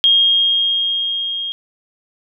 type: tone with level ramp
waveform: sine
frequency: 3242 Hz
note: G#7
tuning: 42 cents flat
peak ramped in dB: -8 to -21 dBFS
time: 0.04-1.52 s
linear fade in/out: 0 ms
effects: none